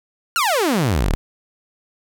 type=exponential sweep; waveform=sawtooth; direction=down; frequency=1461 to 30.87 Hz; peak=-12 dBFS; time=0.36-1.15 s; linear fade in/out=0 ms; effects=none